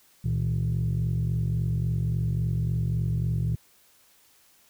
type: tone cluster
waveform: sine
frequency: 66.4 / 115.7 / 159.3 Hz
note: C2 / A#2 / D#3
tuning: +26 / -13 / +41 cents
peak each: -30 / -24 / -27 dBFS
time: 0.24-3.56 s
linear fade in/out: 10 ms
effects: tanh soft clip ceiling -19 dBFS + white hiss -60 dBFS RMS until 4.69 s